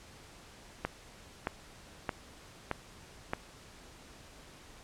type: click train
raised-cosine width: 0.5 ms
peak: -16 dBFS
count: 5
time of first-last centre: 0.85-3.334 s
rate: 1.61 Hz
effects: pink hiss -54 dBFS RMS until 4.83 s + low-pass 9000 Hz 12 dB/octave

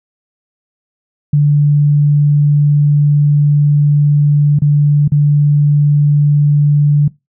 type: tone with dropouts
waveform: sine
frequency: 146.3 Hz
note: D3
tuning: 6 cents flat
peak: -6 dBFS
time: 1.33-7.08 s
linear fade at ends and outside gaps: 5 ms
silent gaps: 4.589-4.619 / 5.079-5.119 s
effects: noise-tail reverb RT60 0.2 s tail -21 dB re dry

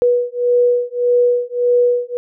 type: beating tone pair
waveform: sine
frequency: 486.5 / 488.2 Hz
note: B4 / B4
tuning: -26 / -20 cents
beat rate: 1.7 Hz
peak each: -15 dBFS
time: 0.02-2.17 s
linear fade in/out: 0 ms
effects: none

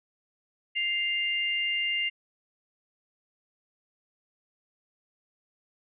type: tone pair together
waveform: sine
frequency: 2096 / 2800 Hz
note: C7 / F7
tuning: +2 / +4 cents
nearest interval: perfect fourth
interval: 502 cents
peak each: -29 / -28 dBFS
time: 0.75-2.1 s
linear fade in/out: 20 ms
effects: none

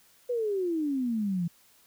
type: exponential sweep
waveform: sine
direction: down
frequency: 501 to 165.7 Hz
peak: -26 dBFS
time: 0.29-1.48 s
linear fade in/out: 10 ms
effects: white hiss -61 dBFS RMS until 1.86 s

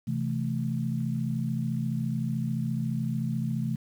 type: chord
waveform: sine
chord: A minor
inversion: first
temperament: equal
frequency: 130.81 / 164.81 / 220 Hz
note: C3 / E3 / A3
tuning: 0 / 0 / 0 cents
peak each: -30 / -32 / -31 dBFS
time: 0.07-3.76 s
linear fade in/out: 10 ms
effects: 9-bit

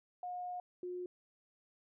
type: tone pair in turn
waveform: sine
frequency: 719 / 359.5 Hz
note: F#5 / F#4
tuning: -50 / -50 cents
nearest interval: octave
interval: 1200 cents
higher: first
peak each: -39 / -39 dBFS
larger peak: neither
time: 0.23-0.6 / 0.83-1.06 s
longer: first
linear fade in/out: 2 ms
effects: none

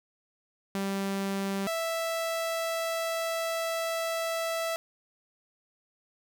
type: tone pair in turn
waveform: sawtooth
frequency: 196 / 659.3 Hz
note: G3 / E5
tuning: 0 / 0 cents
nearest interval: octave + major sixth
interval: 2100 cents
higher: second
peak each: -25 dBFS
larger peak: neither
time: 0.75-1.67 / 1.67-4.76 s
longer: second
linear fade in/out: 0 ms
effects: none

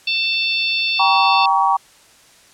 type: harmonic tone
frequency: 889 Hz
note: A5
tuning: 18 cents sharp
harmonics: 3 / 4 / 5 / 6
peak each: -19 / -22 / -23 / -34 dBFS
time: 0.07-1.46 s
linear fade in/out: 5 ms
type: chord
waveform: sine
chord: G diminished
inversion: none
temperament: just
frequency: 784 / 940.8 / 1128.9 Hz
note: G5 / Bb5 / Db6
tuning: 0 / +16 / +31 cents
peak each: -17 dBFS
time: 0.99-1.77 s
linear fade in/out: 10 ms
effects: white hiss -49 dBFS RMS until 2.53 s + low-pass 9000 Hz 12 dB/octave

